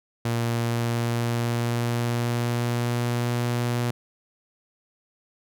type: tone with pitch glide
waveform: sawtooth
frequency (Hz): 117.1 to 120.39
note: A#2 to B2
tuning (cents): +8 to -44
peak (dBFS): -19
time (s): 0.25-3.91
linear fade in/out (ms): 5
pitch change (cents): +48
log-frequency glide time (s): 0.38-3.31
effects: none